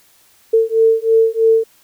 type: beating tone pair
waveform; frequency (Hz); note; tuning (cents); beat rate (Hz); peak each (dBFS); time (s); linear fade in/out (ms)
sine; 447.8 / 450.9; A4 / A4; +30 / +42; 3.1; -13; 0.53-1.64; 10
effects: white hiss -52 dBFS RMS until 1.83 s